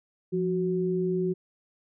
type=tone pair together; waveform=sine; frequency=174.61 / 370 Hz; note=F3 / F#4; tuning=0 / 0 cents; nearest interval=octave + minor second; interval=1300 cents; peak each=-28 / -26 dBFS; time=0.32-1.34 s; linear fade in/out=20 ms; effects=none